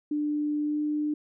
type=tone with pitch glide; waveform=sine; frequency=297.2 to 299.4 Hz; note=D4 to D4; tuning=+21 to +33 cents; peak=-25 dBFS; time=0.11-1.14 s; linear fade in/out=5 ms; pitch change=+12 cents; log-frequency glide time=0.61-0.8 s; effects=none